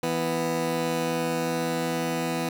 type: tone pair together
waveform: 15% pulse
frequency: 165.32 / 247.9 Hz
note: E3 / B3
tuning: +5 / +7 cents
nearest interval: perfect fifth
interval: 702 cents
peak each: -22 dBFS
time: 0.03-2.49 s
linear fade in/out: 2 ms
effects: none